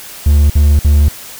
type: tone bursts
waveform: triangle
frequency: 73.42 Hz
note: D2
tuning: in tune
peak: -3 dBFS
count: 3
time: 0.26-1.086 s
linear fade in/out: 5 ms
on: 240 ms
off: 53 ms
effects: white hiss -31 dBFS RMS until 1.39 s